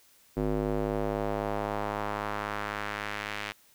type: tone with band-pass filter sweep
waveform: square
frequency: 51.91 Hz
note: G#1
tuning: in tune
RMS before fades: -32 dBFS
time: 0.36-3.53 s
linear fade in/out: 20 ms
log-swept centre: 350 to 2400 Hz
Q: 1.3
effects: white hiss -61 dBFS RMS until 3.74 s